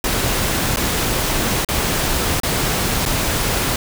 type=noise with dropouts; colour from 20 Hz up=pink; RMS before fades=-19 dBFS; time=0.04-3.76 s; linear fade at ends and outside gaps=2 ms; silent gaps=0.761-0.77 / 1.648-1.687 / 2.401-2.433 / 3.054-3.06 s; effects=none